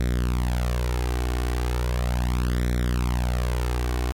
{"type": "tone with flanger", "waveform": "sawtooth", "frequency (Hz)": 61, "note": "B1", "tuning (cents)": -21, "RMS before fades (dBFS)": -24, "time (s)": [0, 4.12], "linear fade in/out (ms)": 0, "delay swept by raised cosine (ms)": [0.52, 2.72], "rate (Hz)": 0.37, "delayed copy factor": 0.65, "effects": ["AAC 48 kbps"]}